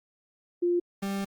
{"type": "tone pair in turn", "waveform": ["sine", "40% pulse"], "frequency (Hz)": [350, 197.11], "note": ["F4", "G3"], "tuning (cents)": [4, 10], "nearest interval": "minor seventh", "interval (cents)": 994, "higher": "first", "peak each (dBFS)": [-22, -28], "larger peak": "first", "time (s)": [[0.62, 0.8], [1.02, 1.25]], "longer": "second", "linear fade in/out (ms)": 10, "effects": ["Opus 32 kbps"]}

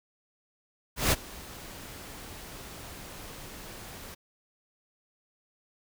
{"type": "noise with ADSR envelope", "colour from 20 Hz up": "pink", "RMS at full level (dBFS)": -22, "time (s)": [0.96, 4.15], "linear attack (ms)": 160, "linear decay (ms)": 32, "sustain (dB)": -22, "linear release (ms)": 13, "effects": []}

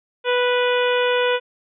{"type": "harmonic tone", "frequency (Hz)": 492.8, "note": "B4", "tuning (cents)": -4, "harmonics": [1, 2, 3, 4, 5, 6, 7], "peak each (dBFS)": [-18, -25, -25, -31, -28, -29, -31], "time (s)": [0.24, 1.4], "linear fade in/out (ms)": 50, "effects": []}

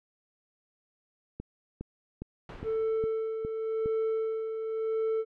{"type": "click train", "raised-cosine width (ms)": 3, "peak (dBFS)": -24, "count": 7, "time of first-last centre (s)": [1.4, 3.859], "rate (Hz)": 2.44}
{"type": "noise with exponential decay", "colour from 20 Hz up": "pink", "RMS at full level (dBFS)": -40, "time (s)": [2.49, 3.32], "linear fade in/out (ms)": 2, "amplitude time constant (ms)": 180}
{"type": "tone with tremolo", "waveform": "triangle", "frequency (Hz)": 443.4, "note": "A4", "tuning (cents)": 13, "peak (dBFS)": -24, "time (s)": [2.63, 5.25], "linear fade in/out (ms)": 50, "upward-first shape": "sine", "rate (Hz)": 0.91, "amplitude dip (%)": 50}
{"effects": ["low-pass 2000 Hz 12 dB/octave"]}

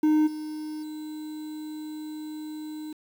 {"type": "tone with level steps", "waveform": "triangle", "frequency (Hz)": 307.2, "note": "D#4", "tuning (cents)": -22, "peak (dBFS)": [-16, -30, -32], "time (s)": [0.03, 2.93], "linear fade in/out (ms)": 5, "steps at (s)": [0.26, 0.82], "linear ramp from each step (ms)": 20, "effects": ["8-bit"]}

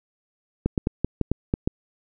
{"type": "clicks", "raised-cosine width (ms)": 3, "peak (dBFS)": -8, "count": 8, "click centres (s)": [0.66, 0.778, 0.871, 1.046, 1.213, 1.316, 1.539, 1.675], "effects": []}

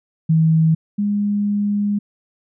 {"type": "tone pair in turn", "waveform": "sine", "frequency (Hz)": [160.5, 205], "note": ["E3", "G#3"], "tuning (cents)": [-46, -22], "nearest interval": "major third", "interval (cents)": 424, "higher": "second", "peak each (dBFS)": [-11, -16], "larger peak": "first", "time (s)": [[0.29, 0.75], [0.98, 1.99]], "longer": "second", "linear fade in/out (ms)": 10, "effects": []}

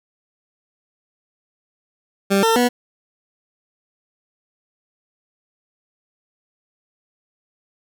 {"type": "tone with pitch steps", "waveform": "20% pulse", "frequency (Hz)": [197.2, 451.6, 244.3], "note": ["G3", "A4", "B3"], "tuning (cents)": [11, 45, -19], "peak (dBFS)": -9, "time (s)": [2.3, 2.69], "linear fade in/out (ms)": 20, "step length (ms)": 130, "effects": []}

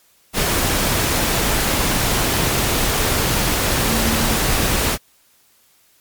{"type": "tone in noise", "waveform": "sine", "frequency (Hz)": 224.6, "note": "A3", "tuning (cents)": 36, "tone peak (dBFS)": -23, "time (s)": [3.83, 4.38], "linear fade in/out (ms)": 50, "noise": "pink", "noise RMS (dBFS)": -18, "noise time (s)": [0.33, 4.98], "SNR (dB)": -8, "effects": ["white hiss -56 dBFS RMS until 6 s", "MP3 96 kbps"]}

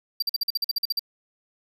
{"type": "tone bursts", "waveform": "square", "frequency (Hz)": 4707, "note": "D8", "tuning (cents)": 3, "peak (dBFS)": -22, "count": 12, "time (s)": [0.2, 0.994], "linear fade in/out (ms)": 5, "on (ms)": 24, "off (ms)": 46, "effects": []}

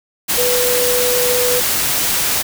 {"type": "tone in noise", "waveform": "sine", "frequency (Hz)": 493.9, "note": "B4", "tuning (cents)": 0, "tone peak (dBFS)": -16, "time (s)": [0.37, 1.61], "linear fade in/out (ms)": 20, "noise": "white", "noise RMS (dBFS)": -17, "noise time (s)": [0.28, 2.43], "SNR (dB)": -2, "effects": []}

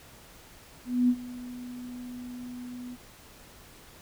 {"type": "tone with ADSR envelope", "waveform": "sine", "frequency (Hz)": 246.9, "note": "B3", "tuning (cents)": 0, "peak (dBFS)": -18, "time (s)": [0.85, 2.97], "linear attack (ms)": 240, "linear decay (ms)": 61, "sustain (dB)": -19, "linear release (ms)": 37, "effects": ["pink hiss -52 dBFS RMS until 4.01 s"]}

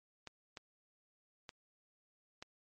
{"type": "clicks", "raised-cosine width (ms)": 0.2, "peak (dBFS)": -29, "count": 4, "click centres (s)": [0.273, 0.572, 1.492, 2.425], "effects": ["MP3 48 kbps"]}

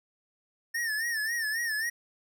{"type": "tone with vibrato", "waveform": "square", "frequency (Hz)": 1800, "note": "A6", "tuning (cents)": 39, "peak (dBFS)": -29, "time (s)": [0.74, 1.9], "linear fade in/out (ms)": 10, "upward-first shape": "sine", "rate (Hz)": 3.7, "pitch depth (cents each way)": 97, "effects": []}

